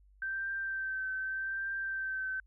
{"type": "tone with vibrato", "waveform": "sine", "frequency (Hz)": 1557, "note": "G6", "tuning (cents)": -12, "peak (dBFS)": -33, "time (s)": [0.22, 2.4], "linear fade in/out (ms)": 2, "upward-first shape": "triangle", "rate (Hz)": 0.84, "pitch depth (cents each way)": 27, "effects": ["added 49 Hz sine -59 dBFS peak until 2.46 s"]}